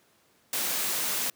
white noise, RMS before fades -29 dBFS, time 0.53-1.3 s, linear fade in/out 2 ms, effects pink hiss -64 dBFS RMS until 1.35 s + high-pass 150 Hz 12 dB/octave

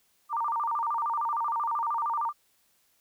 sine tone with vibrato, 1046.5 Hz, C6, in tune, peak -26 dBFS, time 0.29-2.33 s, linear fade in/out 50 ms, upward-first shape square, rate 13 Hz, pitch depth 220 cents each way, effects white hiss -68 dBFS RMS until 3 s

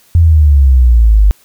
sine exponential sweep, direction down, 86.2 to 49.02 Hz, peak -3 dBFS, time 0.15-1.31 s, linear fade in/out 0 ms, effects white hiss -48 dBFS RMS until 1.44 s

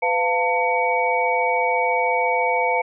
sine tone cluster, 503 / 696 / 897 / 2257 Hz, B4 / F5 / A5 / C#7, +32 / -6 / +33 / +31 cents, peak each -23 / -24 / -22 / -23 dBFS, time 0.02-2.82 s, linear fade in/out 10 ms, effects none

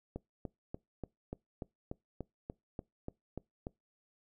click train, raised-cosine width 2 ms, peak -26 dBFS, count 13, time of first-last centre 0.16-3.669 s, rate 3.42 Hz, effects noise-tail reverb RT60 0.2 s tail -24 dB re dry

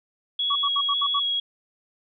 sine tone with vibrato, 3332 Hz, G#7, 5 cents sharp, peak -22 dBFS, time 0.39-1.4 s, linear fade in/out 5 ms, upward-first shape square, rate 1.8 Hz, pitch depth 11 cents each way
sine tone bursts, 1133 Hz, C#6, 37 cents sharp, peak -22 dBFS, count 6, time 0.5-1.197 s, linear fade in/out 10 ms, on 57 ms, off 71 ms
effects none

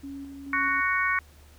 sine tone with tremolo, 277.2 Hz, C#4, in tune, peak -35 dBFS, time 0.03-0.81 s, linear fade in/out 10 ms, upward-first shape square, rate 2.3 Hz, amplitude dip 35%
harmonic tone, 370.9 Hz, F#4, 4 cents sharp, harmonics 3 / 4 / 5 / 6, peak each -28 / -28 / -28 / -28 dBFS, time 0.53-1.19 s, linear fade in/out 2 ms
effects added 74 Hz sine -50 dBFS peak until 1.58 s + pink hiss -57 dBFS RMS until 1.58 s

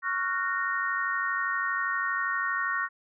sine chord, Gb major seventh, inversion second, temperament just, 1110 / 1387.5 / 1480 / 1850 Hz, Db6 / F6 / Gb6 / Bb6, +2 / -12 / 0 / -14 cents, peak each -31 / -34 / -33 / -30 dBFS, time 0.02-2.89 s, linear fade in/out 50 ms, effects none

